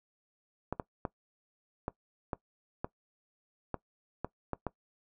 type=clicks; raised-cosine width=1 ms; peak=-19 dBFS; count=10; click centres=0.726 / 0.798 / 1.052 / 1.881 / 2.332 / 2.845 / 3.743 / 4.246 / 4.533 / 4.667 s; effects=noise-tail reverb RT60 0.1 s tail -20 dB re dry